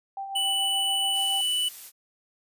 sine tone with tremolo, 784 Hz, G5, in tune, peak -30 dBFS, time 0.17-1.41 s, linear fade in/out 2 ms, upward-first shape sine, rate 7 Hz, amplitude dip 45%
square tone, 2973 Hz, F#7, 8 cents sharp, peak -24 dBFS, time 0.35-1.69 s, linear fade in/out 10 ms
blue noise, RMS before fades -41 dBFS, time 1.12-1.92 s, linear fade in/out 50 ms
effects resampled to 32000 Hz

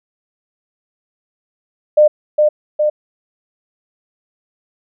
sine tone with echo, 603 Hz, D5, 46 cents sharp, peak -5 dBFS, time 1.97-2.08 s, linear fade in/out 10 ms, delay 410 ms, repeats 2, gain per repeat -3 dB, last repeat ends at 2.9 s, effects none

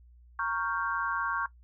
sine chord, G half-diminished seventh, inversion first, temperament equal, 932.3 / 1108.7 / 1396.9 / 1568 Hz, Bb5 / Db6 / F6 / G6, 0 / 0 / 0 / 0 cents, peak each -36 / -32 / -35 / -34 dBFS, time 0.39-1.46 s, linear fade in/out 2 ms, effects noise-tail reverb RT60 0.1 s tail -17 dB re dry + added 60 Hz sine -53 dBFS peak until 1.63 s

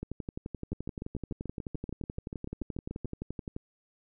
two click trains, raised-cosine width 3 ms, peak -24 / -23 dBFS, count 17 / 42, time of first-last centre 0.73-3.056 / 0.03-3.564 s, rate 6.88 / 11.6 Hz, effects none

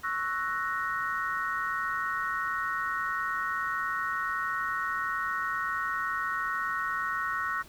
sine chord, F# dominant seventh, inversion second, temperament equal, 1108.7 / 1318.5 / 1480 / 1864.7 Hz, C#6 / E6 / F#6 / A#6, 0 / 0 / 0 / 0 cents, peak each -34 dBFS, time 0.03-7.63 s, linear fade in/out 20 ms, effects pink hiss -53 dBFS RMS until 7.68 s

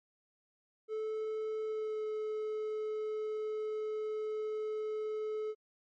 triangle tone with pitch glide, 435.5 to 430.5 Hz, A4 to A4, -18 to -38 cents, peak -32 dBFS, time 0.88-5.55 s, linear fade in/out 50 ms, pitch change -20 cents, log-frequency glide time 1.64-2.05 s, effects MP3 32 kbps

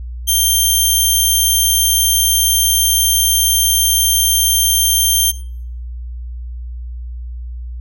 10% pulse tone, 3163 Hz, G7, 15 cents sharp, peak -3 dBFS, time 0.27-5.32 s, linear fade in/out 20 ms, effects noise-tail reverb RT60 0.6 s tail -22 dB re dry + added 60 Hz sine -24 dBFS peak until 7.8 s

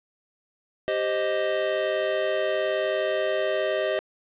square chord, C minor, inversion second, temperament equal, 392 / 523.3 / 622.3 Hz, G4 / C5 / Eb5, 0 / 0 / 0 cents, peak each -30 / -30 / -26 dBFS, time 0.88-3.99 s, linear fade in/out 0 ms, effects resampled to 8000 Hz + 8-bit

